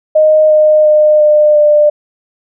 sine tone with pitch steps, 619 / 613.3 / 607.7 / 602.1 / 596.5 Hz, D#5 / D#5 / D#5 / D5 / D5, -9 / -25 / -41 / +43 / +27 cents, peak -4 dBFS, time 0.15-1.9 s, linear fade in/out 10 ms, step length 350 ms, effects none

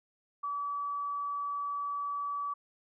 sine tone, 1147 Hz, D6, 41 cents flat, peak -32 dBFS, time 0.43-2.54 s, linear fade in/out 10 ms, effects none

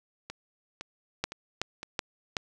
two click trains, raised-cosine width 0.2 ms, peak -21 / -11 dBFS, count 4 / 4, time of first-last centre 0.3-1.831 / 1.24-2.368 s, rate 1.96 / 2.66 Hz, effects none

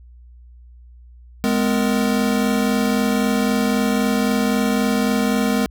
square tone cluster, 208.4 / 252.2 / 463.7 Hz, G#3 / B3 / A#4, +6 / +36 / -9 cents, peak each -20 / -21 / -26 dBFS, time 1.44-5.66 s, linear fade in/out 0 ms, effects added 60 Hz sine -41 dBFS peak until 5.7 s

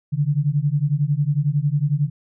sine beating tone pair, 140.3 / 151.3 Hz, C#3 / D#3, +21 / -48 cents, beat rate 11 Hz, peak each -20 dBFS, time 0.12-2.1 s, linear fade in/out 20 ms, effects none

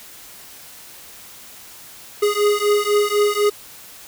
square beating tone pair, 412.1 / 416.1 Hz, G#4 / G#4, -13 / +3 cents, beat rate 4 Hz, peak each -19 dBFS, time 2.22-3.5 s, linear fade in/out 10 ms, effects white hiss -41 dBFS RMS until 4.07 s

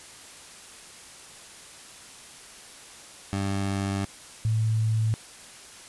20% pulse / sine tone pair in turn, 98.4 / 110.45 Hz, G2 / A2, +7 / +7 cents, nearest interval major second, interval 200 cents, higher second, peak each -21 dBFS, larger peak neither, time 3.33-4.05 / 4.45-5.14 s, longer first, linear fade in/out 0 ms, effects white hiss -46 dBFS RMS until 5.88 s + resampled to 24000 Hz

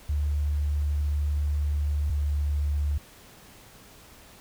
sine tone pair in turn, 73.4 / 73.02 Hz, D2 / D2, 0 / -9 cents, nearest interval unison, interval 9 cents, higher first, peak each -23 dBFS, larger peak neither, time 0.09-2.1 / 2.1-2.98 s, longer first, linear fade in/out 5 ms, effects pink hiss -51 dBFS RMS until 4.4 s

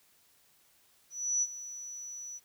sine tone with ADSR envelope, 5920 Hz, F#8, in tune, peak -25 dBFS, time 1.1-2.4 s, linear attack 320 ms, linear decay 44 ms, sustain -15 dB, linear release 36 ms, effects white hiss -66 dBFS RMS until 2.44 s

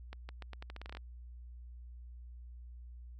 accelerating click train, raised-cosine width 0.3 ms, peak -30 dBFS, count 13, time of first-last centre 0.13-0.971 s, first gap 160 ms, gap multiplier 0.83, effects added 60 Hz sine -47 dBFS peak until 3.19 s

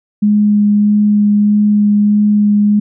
sine tone with vibrato, 207.7 Hz, G#3, in tune, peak -7 dBFS, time 0.22-2.8 s, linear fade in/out 10 ms, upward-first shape sine, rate 1.6 Hz, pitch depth 9 cents each way, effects none

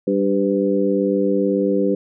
harmonic tone with a mistuned harmonic, 98 Hz, G2, in tune, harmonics 2 / 3 / 4 / 5, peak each -21 / -21 / -21 / -21 dBFS, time 0.07-1.95 s, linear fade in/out 5 ms, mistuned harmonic 5, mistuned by +33 cents, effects none

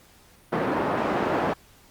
pink band-pass noise, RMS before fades -25 dBFS, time 0.52-1.54 s, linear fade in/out 10 ms, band 250 to 1200 Hz, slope 12 dB/octave, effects pink hiss -55 dBFS RMS until 1.9 s + Opus 48 kbps

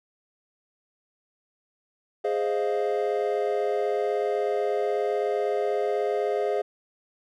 triangle chord, F minor seventh, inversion first, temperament equal, 415.3 / 523.3 / 622.3 / 698.5 Hz, Ab4 / C5 / Eb5 / F5, 0 / 0 / 0 / 0 cents, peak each -24 / -28 / -29 / -29 dBFS, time 2.24-6.62 s, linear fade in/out 10 ms, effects none

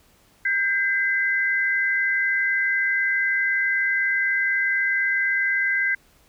sine tone pair together, 1586.1 / 2034 Hz, G6 / C7, +20 / -50 cents, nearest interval major third, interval 430 cents, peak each -22 dBFS, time 0.45-5.95 s, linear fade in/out 5 ms, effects pink hiss -58 dBFS RMS until 6.28 s

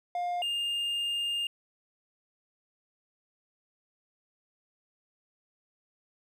triangle tone pair in turn, 707 / 2815 Hz, F5 / F7, +21 / +13 cents, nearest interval 2 octaves, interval 2392 cents, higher second, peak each -27 dBFS, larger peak neither, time 0.15-0.42 / 0.42-1.47 s, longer second, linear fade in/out 2 ms, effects none

